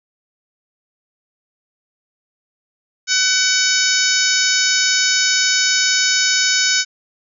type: harmonic tone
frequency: 753 Hz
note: F#5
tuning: 30 cents sharp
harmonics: 2 / 3 / 4 / 5 / 6 / 7 / 8 / 9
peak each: -20 / -23 / -25 / -23 / -24 / -19 / -22 / -22 dBFS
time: 3.07-6.85 s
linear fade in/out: 50 ms
effects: none